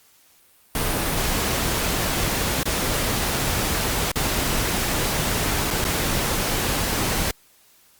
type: noise with dropouts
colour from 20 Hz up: pink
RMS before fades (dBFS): -23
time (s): 0.75-7.31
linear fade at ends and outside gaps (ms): 2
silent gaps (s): 2.632-2.656 / 4.117-4.157 / 5.705-5.709 / 5.843-5.849
effects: white hiss -56 dBFS RMS until 7.99 s + Opus 48 kbps